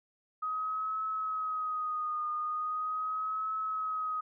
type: tone with vibrato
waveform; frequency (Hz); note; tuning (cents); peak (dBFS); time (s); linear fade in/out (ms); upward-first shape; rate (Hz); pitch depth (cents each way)
sine; 1257; D#6; +17; -31; 0.42-4.21; 10; triangle; 0.4; 50
effects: none